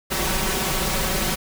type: noise with comb filter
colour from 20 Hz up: pink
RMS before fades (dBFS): -23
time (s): 0.1-1.36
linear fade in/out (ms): 20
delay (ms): 5.3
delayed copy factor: +0.95
effects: none